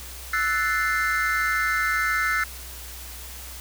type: chord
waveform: triangle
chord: F# half-diminished seventh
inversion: third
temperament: equal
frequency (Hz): 1318.5 / 1480 / 1760 / 2093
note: E6 / F#6 / A6 / C7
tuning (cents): 0 / 0 / 0 / 0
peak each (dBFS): -25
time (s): 0.33-2.44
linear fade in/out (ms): 5
effects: added 62 Hz sine -40 dBFS peak until 3.6 s + white hiss -40 dBFS RMS until 3.6 s